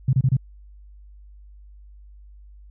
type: tone bursts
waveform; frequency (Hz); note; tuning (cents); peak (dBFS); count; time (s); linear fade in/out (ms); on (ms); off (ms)
sine; 130.81; C3; 0; -14; 4; 0.08-0.368; 5; 51; 28
effects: added 50 Hz sine -43 dBFS peak until 2.7 s

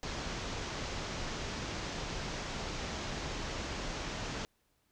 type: low-pass noise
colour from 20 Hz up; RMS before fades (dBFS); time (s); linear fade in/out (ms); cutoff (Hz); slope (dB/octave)
pink; -39; 0.03-4.45; 0; 6800; 48
effects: pink hiss -75 dBFS RMS until 4.91 s

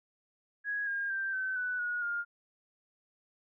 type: tone with pitch steps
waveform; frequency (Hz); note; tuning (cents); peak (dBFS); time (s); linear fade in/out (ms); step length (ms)
sine; 1661.2 / 1616.7 / 1573.4 / 1531.3 / 1490.3 / 1450.3 / 1411.5; G#6 / G#6 / G6 / G6 / F#6 / F#6 / F6; 0 / -47 / +6 / -41 / +12 / -35 / +18; -31; 0.64-2.25; 50; 230
effects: none

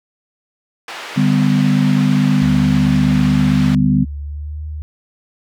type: band-pass noise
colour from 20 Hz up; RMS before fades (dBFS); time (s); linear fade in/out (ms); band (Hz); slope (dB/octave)
white; -30; 0.88-3.75; 2; 420 to 2700; 12
type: chord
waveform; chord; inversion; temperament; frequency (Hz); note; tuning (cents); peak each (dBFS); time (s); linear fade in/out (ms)
sine; G major; second; equal with one note detuned; 146.83 / 196 / 251.5; D3 / G3 / B3; 0 / 0 / +32; -15; 1.16-4.05; 20
type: tone with vibrato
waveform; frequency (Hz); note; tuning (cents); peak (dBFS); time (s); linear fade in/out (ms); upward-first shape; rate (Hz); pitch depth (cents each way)
sine; 74.2; D2; +18; -23; 2.42-4.82; 0; triangle; 1; 55
effects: none

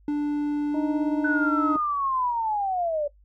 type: tone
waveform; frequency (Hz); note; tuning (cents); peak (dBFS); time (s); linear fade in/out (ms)
triangle; 293.7; D4; 0; -20; 0.08-1.76; 2
type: harmonic tone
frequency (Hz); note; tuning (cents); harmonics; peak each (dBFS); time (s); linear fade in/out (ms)
311.1; D#4; 0; 1 / 2 / 3; -28 / -34 / -38; 0.74-1.77; 5
type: linear sweep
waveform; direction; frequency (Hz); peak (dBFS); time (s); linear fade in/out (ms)
sine; down; 1506 to 568; -23; 1.24-3.08; 10
effects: noise-tail reverb RT60 0.1 s tail -17 dB re dry + added 50 Hz sine -53 dBFS peak until 3.24 s

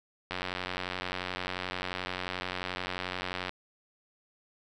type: click train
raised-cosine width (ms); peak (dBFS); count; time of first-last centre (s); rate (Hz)
0.3; -17; 292; 0.31-3.494; 91.4
effects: none

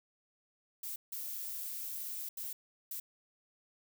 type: noise bursts at uneven times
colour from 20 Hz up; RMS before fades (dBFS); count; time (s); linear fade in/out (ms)
violet; -41; 4; 0.83-0.96 / 1.12-2.29 / 2.37-2.53 / 2.91-3; 5
effects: none

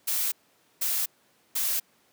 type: noise bursts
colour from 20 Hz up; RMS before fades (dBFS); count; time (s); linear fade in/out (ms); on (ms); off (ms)
blue; -27; 3; 0.07-1.8; 10; 250; 490
effects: pink hiss -64 dBFS RMS until 2.12 s + high-pass 200 Hz 12 dB/octave

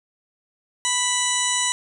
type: harmonic tone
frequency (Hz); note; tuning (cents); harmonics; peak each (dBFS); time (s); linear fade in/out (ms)
987.8; B5; 0; 1 / 2 / 3 / 4 / 6 / 7 / 8 / 9; -28 / -28 / -28 / -28 / -28 / -28 / -28 / -28; 0.85-1.72; 0
effects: 8-bit

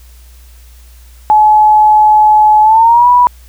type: tone with pitch glide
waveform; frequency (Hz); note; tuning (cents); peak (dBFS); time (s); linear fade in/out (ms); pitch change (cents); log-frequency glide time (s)
sine; 853 to 979.8; G#5 to B5; +46 to -14; -3; 1.3-3.27; 0; +240; 2.62-3.08
effects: added 60 Hz sine -35 dBFS peak until 3.48 s + white hiss -46 dBFS RMS until 3.48 s

